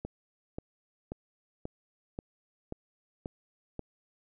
click train, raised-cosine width 2 ms, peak -23 dBFS, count 8, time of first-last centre 0.05-3.793 s, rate 1.87 Hz, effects none

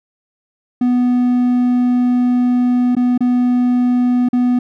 triangle tone with dropouts, 246.9 Hz, B3, in tune, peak -9 dBFS, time 0.81-4.59 s, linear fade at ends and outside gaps 5 ms, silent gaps 2.952-2.966 / 3.178-3.206 / 4.288-4.33 s, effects none

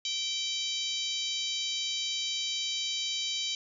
harmonic tone with a mistuned harmonic, 776 Hz, G5, 18 cents flat, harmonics 3 / 4 / 5 / 6 / 7 / 8 / 9, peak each -42 / -34 / -35 / -39 / -43 / -41 / -43 dBFS, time 0.05-3.55 s, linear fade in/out 2 ms, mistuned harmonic 8, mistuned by -31 cents, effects none

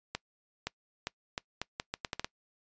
accelerating click train, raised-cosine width 0.2 ms, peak -16 dBFS, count 11, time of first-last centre 0.15-2.245 s, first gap 520 ms, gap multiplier 0.77, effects noise-tail reverb RT60 0.1 s tail -23 dB re dry + resampled to 16000 Hz

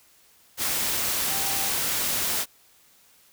sine tone in noise, 784 Hz, G5, in tune, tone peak -36 dBFS, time 1.27-1.71 s, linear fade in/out 50 ms, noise white, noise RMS -26 dBFS, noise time 0.57-2.46 s, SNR -13 dB, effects white hiss -58 dBFS RMS until 3.32 s

